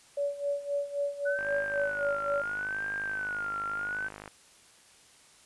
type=tone with tremolo; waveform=sine; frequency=570 Hz; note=C#5; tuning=48 cents sharp; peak=-26 dBFS; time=0.17-2.42 s; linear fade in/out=5 ms; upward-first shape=sine; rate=3.8 Hz; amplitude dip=80%
type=tone with vibrato; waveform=sine; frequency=1480 Hz; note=F#6; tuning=in tune; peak=-31 dBFS; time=1.25-4.09 s; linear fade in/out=20 ms; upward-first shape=sine; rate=0.74 Hz; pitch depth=130 cents each way
type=click train; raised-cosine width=0.5 ms; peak=-27 dBFS; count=150; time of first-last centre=1.39-4.278 s; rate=51.6 Hz
effects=white hiss -58 dBFS RMS until 5.45 s + resampled to 24000 Hz